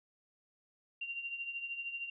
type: tone with tremolo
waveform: sine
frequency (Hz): 2768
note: F7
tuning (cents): -16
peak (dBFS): -35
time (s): 1.01-2.1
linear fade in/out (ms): 5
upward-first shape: triangle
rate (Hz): 13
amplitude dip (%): 70
effects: none